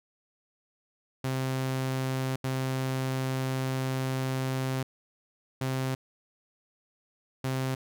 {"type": "tone bursts at uneven times", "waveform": "sawtooth", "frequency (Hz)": 131.4, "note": "C3", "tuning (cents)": 8, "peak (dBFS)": -24, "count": 4, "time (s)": [[1.24, 2.36], [2.44, 4.83], [5.61, 5.95], [7.44, 7.75]], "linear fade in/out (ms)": 5, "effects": []}